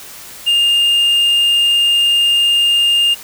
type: tone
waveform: triangle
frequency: 2816 Hz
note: F7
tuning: 14 cents sharp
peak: -8 dBFS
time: 0.46-3.15 s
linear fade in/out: 20 ms
effects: white hiss -34 dBFS RMS until 3.23 s